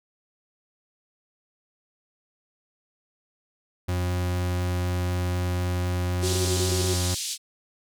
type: tone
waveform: 40% pulse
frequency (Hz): 89.6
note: F2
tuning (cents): +45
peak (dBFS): -23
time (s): 3.88-7.15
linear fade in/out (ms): 10
type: band-pass noise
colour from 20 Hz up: pink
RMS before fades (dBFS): -31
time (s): 6.21-7.38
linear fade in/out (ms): 50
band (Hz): 3500 to 9900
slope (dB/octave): 24
type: tone bursts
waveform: sine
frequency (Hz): 370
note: F#4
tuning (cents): 0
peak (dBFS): -27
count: 6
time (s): 6.23-6.937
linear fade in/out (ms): 0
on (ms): 97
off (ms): 25
effects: none